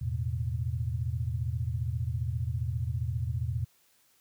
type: chord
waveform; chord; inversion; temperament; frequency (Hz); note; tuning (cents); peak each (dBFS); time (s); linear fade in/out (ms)
sine; E suspended fourth; none; equal with one note detuned; 82.41 / 110 / 124.91; E2 / A2 / B2; 0 / 0 / +20; -33; 0.01-3.65; 10
effects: white hiss -66 dBFS RMS until 4.2 s